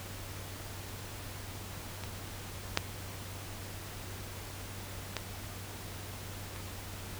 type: clicks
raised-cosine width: 0.2 ms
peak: -23 / -30 / -8 / -15 / -30 dBFS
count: 5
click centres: 2.037 / 2.275 / 2.774 / 5.167 / 6.562 s
effects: added 96 Hz sine -45 dBFS peak until 7.19 s + pink hiss -45 dBFS RMS until 7.19 s